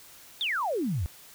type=exponential sweep; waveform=sine; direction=down; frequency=3729 to 72.1 Hz; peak=-26 dBFS; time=0.41-1.06 s; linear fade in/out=0 ms; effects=white hiss -51 dBFS RMS until 1.34 s